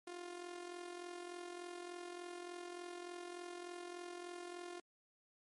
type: tone with amplitude modulation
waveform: sawtooth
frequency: 352 Hz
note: F4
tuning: 14 cents sharp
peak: -40 dBFS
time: 0.07-4.8 s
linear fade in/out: 5 ms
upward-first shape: sine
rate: 43.4 Hz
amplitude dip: 60%
effects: MP3 48 kbps